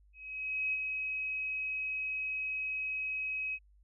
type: tone with ADSR envelope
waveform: sine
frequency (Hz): 2545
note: D#7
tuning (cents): +39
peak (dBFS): -29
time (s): 0.13-3.59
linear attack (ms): 600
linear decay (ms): 35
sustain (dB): -4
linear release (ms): 52
effects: added 50 Hz sine -60 dBFS peak until 3.83 s